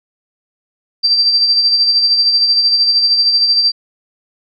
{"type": "tone with tremolo", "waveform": "sine", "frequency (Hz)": 4694, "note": "D8", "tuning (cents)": -2, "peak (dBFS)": -7, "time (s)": [1.03, 3.72], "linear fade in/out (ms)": 20, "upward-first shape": "sine", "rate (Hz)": 13, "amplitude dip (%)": 45, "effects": []}